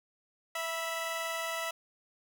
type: tone pair together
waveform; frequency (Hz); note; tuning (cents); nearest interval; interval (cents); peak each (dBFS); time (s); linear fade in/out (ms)
15% pulse; 659.3 / 978.3; E5 / B5; 0 / -17; perfect fifth; 683; -28 / -33; 0.55-1.71; 5
effects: none